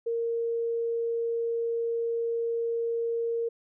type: tone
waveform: sine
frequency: 463.6 Hz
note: A#4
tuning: 10 cents flat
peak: -26 dBFS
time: 0.06-3.49 s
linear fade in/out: 10 ms
effects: none